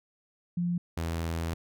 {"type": "tone pair in turn", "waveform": ["sine", "sawtooth"], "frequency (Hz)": [174.61, 82.74], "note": ["F3", "E2"], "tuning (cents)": [0, 7], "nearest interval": "octave + minor second", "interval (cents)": 1293, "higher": "first", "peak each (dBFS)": -26, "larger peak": "neither", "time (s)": [[0.57, 0.78], [0.97, 1.54]], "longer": "second", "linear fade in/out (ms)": 5, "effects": []}